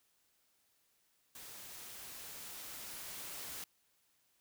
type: noise with level ramp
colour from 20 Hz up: white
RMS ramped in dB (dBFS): -51 to -45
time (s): 1.35-3.64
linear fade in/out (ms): 2
effects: white hiss -75 dBFS RMS until 4.4 s